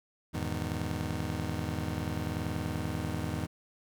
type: chord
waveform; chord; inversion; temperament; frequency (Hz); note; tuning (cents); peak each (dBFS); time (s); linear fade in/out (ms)
25% pulse; E major seventh; none; just; 82.41 / 103.01 / 123.61 / 154.51; E2 / G#2 / B2 / D#3; 0 / -14 / +2 / -12; -33 / -34 / -37 / -35; 0.33-3.47; 20
effects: none